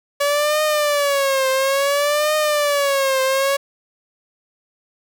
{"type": "tone with vibrato", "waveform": "sawtooth", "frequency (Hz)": 568, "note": "C#5", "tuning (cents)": 42, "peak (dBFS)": -12, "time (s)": [0.2, 3.57], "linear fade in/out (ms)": 10, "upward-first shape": "triangle", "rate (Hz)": 0.58, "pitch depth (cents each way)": 140, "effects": []}